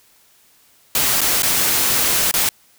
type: noise with dropouts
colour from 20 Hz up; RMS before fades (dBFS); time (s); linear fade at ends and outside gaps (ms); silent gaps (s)
white; -17; 0.95-2.49; 2; 1.208-1.214 / 1.422-1.431 / 2.313-2.339
effects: white hiss -54 dBFS RMS until 2.78 s